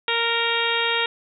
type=harmonic tone; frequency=464.7 Hz; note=A#4; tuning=5 cents flat; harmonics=1 / 2 / 3 / 4 / 5 / 6 / 7 / 8; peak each=-28 / -28 / -28 / -28 / -28 / -28 / -28 / -28 dBFS; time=0.08-1.06 s; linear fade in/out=2 ms; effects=none